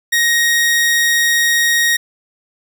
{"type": "tone", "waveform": "sawtooth", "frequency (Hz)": 1875, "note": "A#6", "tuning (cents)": 10, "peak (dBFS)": -8, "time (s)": [0.12, 1.97], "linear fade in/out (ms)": 10, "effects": []}